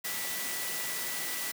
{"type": "tone in noise", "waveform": "sine", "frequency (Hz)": 1967, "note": "B6", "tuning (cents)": -7, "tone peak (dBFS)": -41, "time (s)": [0.04, 1.52], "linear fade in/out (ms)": 10, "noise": "white", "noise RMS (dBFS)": -35, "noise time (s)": [0.04, 1.52], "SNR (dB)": -9, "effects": ["high-pass 150 Hz 12 dB/octave"]}